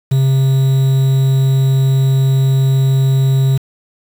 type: tone with quantisation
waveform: triangle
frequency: 133.8 Hz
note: C3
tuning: 39 cents sharp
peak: -7 dBFS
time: 0.11-3.58 s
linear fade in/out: 10 ms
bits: 5
effects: none